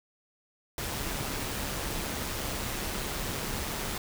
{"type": "noise with amplitude modulation", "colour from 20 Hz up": "pink", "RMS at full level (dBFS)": -32, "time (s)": [0.78, 3.98], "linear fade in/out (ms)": 2, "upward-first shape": "sine", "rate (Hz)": 140, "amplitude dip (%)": 40, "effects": []}